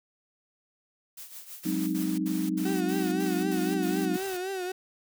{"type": "noise with tremolo", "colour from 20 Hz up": "blue", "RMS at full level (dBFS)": -41, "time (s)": [1.17, 2.04], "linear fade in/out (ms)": 5, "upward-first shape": "triangle", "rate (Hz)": 6.2, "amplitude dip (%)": 75}
{"type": "noise bursts", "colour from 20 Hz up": "white", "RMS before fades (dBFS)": -42, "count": 9, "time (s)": [1.63, 4.374], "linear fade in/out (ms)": 10, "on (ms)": 240, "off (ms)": 73}
{"type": "chord", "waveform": "sine", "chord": "Ab dominant seventh", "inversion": "third", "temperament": "equal", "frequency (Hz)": [185, 207.7, 261.6, 311.1], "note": ["Gb3", "Ab3", "C4", "Eb4"], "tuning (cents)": [0, 0, 0, 0], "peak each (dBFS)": [-31, -35, -33, -29], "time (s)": [1.65, 4.17], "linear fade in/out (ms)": 10}
{"type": "tone with vibrato", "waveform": "35% pulse", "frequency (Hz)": 374.4, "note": "F#4", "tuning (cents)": 20, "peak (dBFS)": -29, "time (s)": [2.65, 4.72], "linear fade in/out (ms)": 5, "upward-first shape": "triangle", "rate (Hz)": 3.9, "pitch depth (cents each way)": 92}
{"effects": []}